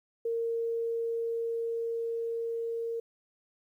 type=tone with level ramp; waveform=sine; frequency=461 Hz; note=A#4; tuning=19 cents flat; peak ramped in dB=-28 to -31 dBFS; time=0.25-3 s; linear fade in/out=5 ms; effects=11-bit